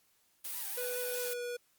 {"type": "noise", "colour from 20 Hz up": "blue", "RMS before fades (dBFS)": -39, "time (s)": [0.44, 1.34], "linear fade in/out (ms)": 10}
{"type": "tone with vibrato", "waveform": "5% pulse", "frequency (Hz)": 872, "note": "A5", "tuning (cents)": -16, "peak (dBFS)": -37, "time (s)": [0.53, 1.29], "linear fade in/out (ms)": 10, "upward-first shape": "sine", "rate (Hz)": 4.8, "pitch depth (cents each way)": 240}
{"type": "tone with pitch glide", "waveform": "square", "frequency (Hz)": [493.9, 484.6], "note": ["B4", "B4"], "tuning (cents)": [0, -33], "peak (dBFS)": -37, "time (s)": [0.77, 1.57], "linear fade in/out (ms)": 10, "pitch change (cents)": -33, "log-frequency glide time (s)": [1.16, 1.41]}
{"effects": ["white hiss -71 dBFS RMS until 1.78 s", "Opus 48 kbps"]}